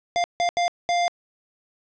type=tone bursts at uneven times; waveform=square; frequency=698.5 Hz; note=F5; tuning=in tune; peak=-20 dBFS; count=4; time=0.16-0.24 / 0.4-0.49 / 0.57-0.68 / 0.89-1.08 s; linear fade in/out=0 ms; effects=resampled to 16000 Hz + 10-bit